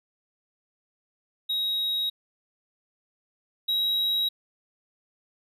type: tone pair in turn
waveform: triangle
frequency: 3801 / 3841 Hz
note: A#7 / B7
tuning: +33 / -49 cents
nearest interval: unison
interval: 18 cents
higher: second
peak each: -23 / -21 dBFS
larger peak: second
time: 1.49-2.1 / 3.68-4.29 s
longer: neither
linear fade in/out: 10 ms
effects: none